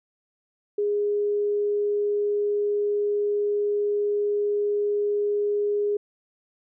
sine tone, 412.3 Hz, G#4, 13 cents flat, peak -21 dBFS, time 0.78-5.97 s, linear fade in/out 5 ms, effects none

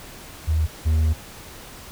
sine / triangle tone pair in turn, 78.7 / 78.7 Hz, D#2 / D#2, +20 / +20 cents, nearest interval unison, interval 0 cents, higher neither, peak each -17 / -14 dBFS, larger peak second, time 0.47-0.67 / 0.85-1.14 s, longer second, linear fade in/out 20 ms, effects pink hiss -41 dBFS RMS until 1.91 s

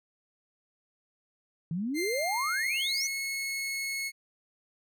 sine exponential sweep, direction up, 155.56 to 6272 Hz, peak -29 dBFS, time 1.71-3.07 s, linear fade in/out 2 ms
sawtooth tone with pitch glide, 2093 to 2184 Hz, C7 to C#7, 0 to -26 cents, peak -28 dBFS, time 1.94-4.12 s, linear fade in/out 50 ms, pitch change +74 cents, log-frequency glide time 2.06-3.17 s
effects none

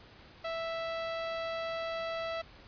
sawtooth tone, 659.3 Hz, E5, in tune, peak -30 dBFS, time 0.44-2.42 s, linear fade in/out 10 ms, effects pink hiss -55 dBFS RMS until 2.67 s + resampled to 11025 Hz

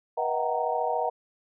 sine tone cluster, 483.1 / 632 / 730 / 764 / 929 Hz, B4 / D#5 / F#5 / G5 / A#5, -38 / +27 / -24 / -45 / -6 cents, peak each -31 dBFS, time 0.17-1.1 s, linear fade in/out 10 ms, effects none

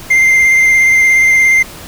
triangle tone with vibrato, 2093 Hz, C7, in tune, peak -4 dBFS, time 0.1-1.63 s, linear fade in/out 10 ms, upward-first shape square, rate 17 Hz, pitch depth 13 cents each way, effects pink hiss -31 dBFS RMS until 1.87 s

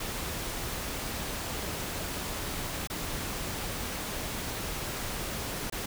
pink noise with dropouts, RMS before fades -35 dBFS, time 0-5.86 s, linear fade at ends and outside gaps 5 ms, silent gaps 2.873-2.899 / 5.7-5.723 s, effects none

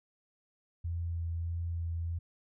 sine tone with vibrato, 84.3 Hz, E2, 39 cents sharp, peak -32 dBFS, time 0.84-2.19 s, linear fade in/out 10 ms, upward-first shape sine, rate 1.6 Hz, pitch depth 14 cents each way, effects none

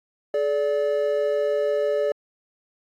triangle tone pair together, 427.2 / 581 Hz, G#4 / D5, +49 / -19 cents, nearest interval perfect fourth, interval 532 cents, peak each -22 / -20 dBFS, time 0.34-2.12 s, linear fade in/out 2 ms, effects AAC 64 kbps

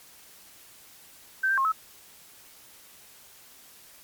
sine tone with pitch steps, 1550 / 1578 / 1074 / 1294 Hz, G6 / G6 / C6 / E6, -20 / +11 / +45 / -32 cents, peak -21 dBFS, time 1.43-1.722 s, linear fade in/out 10 ms, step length 73 ms, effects white hiss -52 dBFS RMS until 4.03 s + MP3 96 kbps

